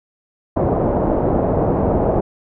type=low-pass noise; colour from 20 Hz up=white; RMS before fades=-17 dBFS; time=0.56-2.21 s; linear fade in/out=10 ms; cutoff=690 Hz; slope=24 dB/octave; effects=none